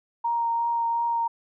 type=tone with vibrato; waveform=sine; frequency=932.3 Hz; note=A#5; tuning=in tune; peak=-22 dBFS; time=0.24-1.28 s; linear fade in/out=10 ms; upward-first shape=triangle; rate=2.8 Hz; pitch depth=13 cents each way; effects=none